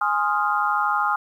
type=chord; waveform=sine; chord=F minor seventh; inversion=first; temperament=equal; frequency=830.6 / 1046.5 / 1244.5 / 1396.9 Hz; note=Ab5 / C6 / Eb6 / F6; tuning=0 / 0 / 0 / 0 cents; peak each=-24 / -27 / -23 / -25 dBFS; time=0.01-1.16 s; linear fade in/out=5 ms; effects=9-bit